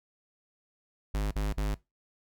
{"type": "tone bursts", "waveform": "square", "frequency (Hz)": 51.3, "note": "G#1", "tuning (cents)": -21, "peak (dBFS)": -28, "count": 3, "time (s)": [1.14, 1.744], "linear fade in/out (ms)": 5, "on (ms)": 170, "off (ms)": 47, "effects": ["noise-tail reverb RT60 0.2 s tail -20 dB re dry"]}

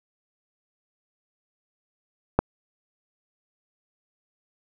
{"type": "click", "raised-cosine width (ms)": 1, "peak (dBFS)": -3, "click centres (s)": 2.39, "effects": []}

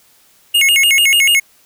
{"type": "tone with vibrato", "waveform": "square", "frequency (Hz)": 2489, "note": "D#7", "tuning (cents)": 0, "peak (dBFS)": -9, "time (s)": [0.54, 1.4], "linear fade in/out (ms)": 10, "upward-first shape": "square", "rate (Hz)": 6.8, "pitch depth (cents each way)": 230, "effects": ["white hiss -51 dBFS RMS until 1.65 s"]}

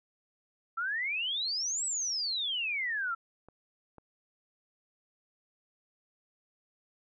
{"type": "exponential two-way sweep", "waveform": "sine", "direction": "up then down", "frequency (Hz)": [1318.5, 8000, 1318.5], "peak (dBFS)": -30, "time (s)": [0.77, 3.15], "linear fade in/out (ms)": 10, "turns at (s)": 1.85}
{"type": "clicks", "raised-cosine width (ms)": 1, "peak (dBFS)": [-38, -36], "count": 2, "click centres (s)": [3.486, 3.983]}
{"effects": []}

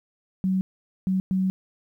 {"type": "tone bursts at uneven times", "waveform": "sine", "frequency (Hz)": 188.4, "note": "F#3", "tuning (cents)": 32, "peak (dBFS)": -20, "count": 3, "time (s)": [[0.44, 0.61], [1.07, 1.2], [1.31, 1.5]], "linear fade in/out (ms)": 0, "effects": ["10-bit"]}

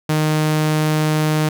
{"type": "tone", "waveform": "sawtooth", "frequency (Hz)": 154.3, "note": "D#3", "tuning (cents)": -14, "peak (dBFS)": -11, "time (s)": [0.09, 1.49], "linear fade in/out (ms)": 5, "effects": []}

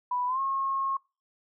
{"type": "tone with pitch glide", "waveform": "sine", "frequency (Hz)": [987.8, 1083.4], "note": ["B5", "C#6"], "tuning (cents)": [0, -40], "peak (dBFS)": -26, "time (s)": [0.11, 0.97], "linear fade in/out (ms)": 5, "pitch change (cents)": 160, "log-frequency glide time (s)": [0.27, 0.4], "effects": ["noise-tail reverb RT60 0.3 s tail -23 dB re dry"]}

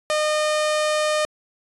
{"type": "tone", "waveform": "sawtooth", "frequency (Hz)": 610, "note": "D#5", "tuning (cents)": -34, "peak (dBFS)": -15, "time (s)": [0.1, 1.25], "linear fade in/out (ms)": 0, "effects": ["resampled to 24000 Hz"]}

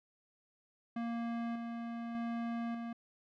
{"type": "tone with tremolo", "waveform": "square", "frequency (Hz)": 233.1, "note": "A#3", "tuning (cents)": 0, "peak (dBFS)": -36, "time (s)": [0.96, 2.93], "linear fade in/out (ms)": 5, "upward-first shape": "square", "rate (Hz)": 0.84, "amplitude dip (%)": 35, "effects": ["low-pass 2000 Hz 12 dB/octave"]}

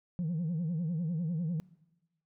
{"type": "tone with vibrato", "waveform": "sine", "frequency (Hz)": 166.1, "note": "E3", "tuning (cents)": 13, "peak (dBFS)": -28, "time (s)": [0.19, 1.6], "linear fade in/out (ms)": 0, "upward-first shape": "sine", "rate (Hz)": 10, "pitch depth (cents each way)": 150, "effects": ["noise-tail reverb RT60 1.0 s tail -23 dB re dry", "tanh soft clip ceiling -28 dBFS"]}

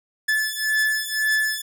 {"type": "beating tone pair", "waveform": "45% pulse", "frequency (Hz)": [1734, 1735.9], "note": ["A6", "A6"], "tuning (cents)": [-26, -24], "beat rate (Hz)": 1.9, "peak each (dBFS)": -23, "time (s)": [0.28, 1.62], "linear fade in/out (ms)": 10, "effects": []}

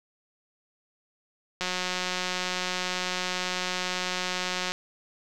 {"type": "click train", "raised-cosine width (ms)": 0.2, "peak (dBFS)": -12, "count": 567, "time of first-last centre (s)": [1.61, 4.72], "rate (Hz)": 182, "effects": []}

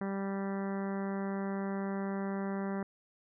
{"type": "harmonic tone", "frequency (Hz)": 196, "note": "G3", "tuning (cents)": 0, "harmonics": [1, 2, 3, 4, 5, 6, 7, 8, 9, 10], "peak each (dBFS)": [-34, -40, -44, -46, -48, -50, -51, -52, -53, -54], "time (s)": [0.01, 2.83], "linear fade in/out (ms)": 2, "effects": []}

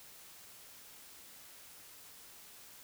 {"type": "silence", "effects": ["white hiss -55 dBFS RMS until 2.83 s"]}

